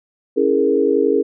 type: chord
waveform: sine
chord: A# half-diminished seventh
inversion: first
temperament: equal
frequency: 277.2 / 329.6 / 415.3 / 466.2 Hz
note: C#4 / E4 / G#4 / A#4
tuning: 0 / 0 / 0 / 0 cents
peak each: -20 / -21 / -16 / -18 dBFS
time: 0.36-1.23 s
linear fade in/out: 20 ms
effects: none